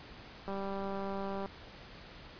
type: click train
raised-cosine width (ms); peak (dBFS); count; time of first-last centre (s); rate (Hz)
1; -26; 193; 0.48-1.46; 196
effects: pink hiss -51 dBFS RMS until 2.39 s + resampled to 11025 Hz